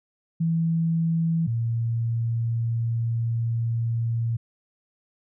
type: tone pair in turn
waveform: sine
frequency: 164.81 / 115.67 Hz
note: E3 / A#2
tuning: 0 / -13 cents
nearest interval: tritone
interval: 613 cents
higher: first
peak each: -20 / -22 dBFS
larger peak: first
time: 0.4-1.47 / 1.47-4.37 s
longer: second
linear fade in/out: 10 ms
effects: none